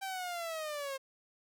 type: linear sweep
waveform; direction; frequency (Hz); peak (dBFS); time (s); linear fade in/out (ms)
sawtooth; down; 784 to 530; -33; 0.01-0.98; 20
effects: none